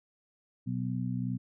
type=harmonic tone; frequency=62.2 Hz; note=B1; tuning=13 cents sharp; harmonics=2 / 3 / 4; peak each=-33 / -35 / -36 dBFS; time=0.66-1.38 s; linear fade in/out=20 ms; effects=none